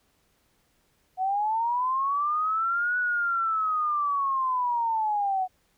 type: linear two-way sweep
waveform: sine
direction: up then down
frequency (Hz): 734 to 1480 to 734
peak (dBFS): -23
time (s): 1.17-5.48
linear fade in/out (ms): 50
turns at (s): 2.98
effects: pink hiss -68 dBFS RMS until 5.77 s